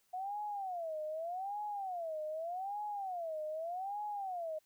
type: tone with vibrato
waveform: sine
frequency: 717 Hz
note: F5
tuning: 45 cents sharp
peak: -37 dBFS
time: 0.13-4.59 s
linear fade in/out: 10 ms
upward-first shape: sine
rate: 0.83 Hz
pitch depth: 270 cents each way
effects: white hiss -74 dBFS RMS until 4.65 s